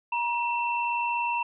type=tone pair together; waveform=sine; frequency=949.7 / 2688 Hz; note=A#5 / E7; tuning=+32 / +33 cents; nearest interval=octave + tritone; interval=1801 cents; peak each=-26 / -30 dBFS; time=0.12-1.43 s; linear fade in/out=5 ms; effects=none